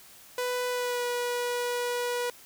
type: tone with pitch glide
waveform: sawtooth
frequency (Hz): 495.9 to 486.5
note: B4 to B4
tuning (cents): +7 to -26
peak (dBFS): -24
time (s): 0.38-2.3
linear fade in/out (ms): 2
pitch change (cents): -33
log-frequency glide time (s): 0.69-1.04
effects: white hiss -52 dBFS RMS until 2.45 s